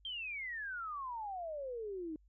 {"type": "exponential sweep", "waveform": "sine", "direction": "down", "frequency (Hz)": [3213, 303], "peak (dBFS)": -39, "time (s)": [0.05, 2.16], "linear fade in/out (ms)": 2, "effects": ["added 50 Hz sine -63 dBFS peak until 2.28 s"]}